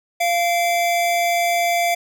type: tone pair together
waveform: square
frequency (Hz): 692.4 / 2311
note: F5 / D7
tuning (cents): -15 / -28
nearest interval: octave + major sixth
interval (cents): 2087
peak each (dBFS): -18 / -25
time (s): 0.2-1.95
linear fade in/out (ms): 10
effects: none